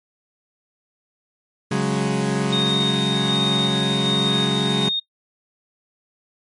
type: chord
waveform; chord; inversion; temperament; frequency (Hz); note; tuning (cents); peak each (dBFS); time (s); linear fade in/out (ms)
30% pulse; C# suspended fourth; none; equal; 138.59 / 185 / 207.7; C#3 / F#3 / G#3; 0 / 0 / 0; -21; 1.71-4.89; 5
type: tone with tremolo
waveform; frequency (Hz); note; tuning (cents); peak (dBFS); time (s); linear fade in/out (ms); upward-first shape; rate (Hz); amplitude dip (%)
sine; 3697; A#7; -15; -19; 2.52-5; 10; square; 1.3; 30
effects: noise-tail reverb RT60 0.1 s tail -23 dB re dry + MP3 48 kbps